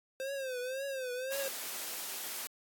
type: tone with vibrato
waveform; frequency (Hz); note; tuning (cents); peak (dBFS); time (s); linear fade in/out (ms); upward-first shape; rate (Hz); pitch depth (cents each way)
square; 523.3; C5; 0; -36; 0.2-1.48; 0; triangle; 1.9; 120
type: noise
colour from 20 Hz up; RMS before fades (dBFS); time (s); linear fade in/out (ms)
white; -40; 1.32-2.47; 0
effects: high-pass 300 Hz 12 dB/octave + AAC 64 kbps